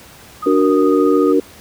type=tone with tremolo; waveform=sine; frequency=1241 Hz; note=D#6; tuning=5 cents flat; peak=-21 dBFS; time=0.42-1.33 s; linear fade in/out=10 ms; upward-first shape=sine; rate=14 Hz; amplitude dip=35%
type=chord; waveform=sine; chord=D augmented; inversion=none; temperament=equal with one note detuned; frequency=292.3 / 370 / 466.2 Hz; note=D4 / F#4 / A#4; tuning=-8 / 0 / 0 cents; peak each=-14 / -15 / -15 dBFS; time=0.46-1.4 s; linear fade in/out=5 ms
effects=pink hiss -41 dBFS RMS until 1.6 s + high-pass 60 Hz 12 dB/octave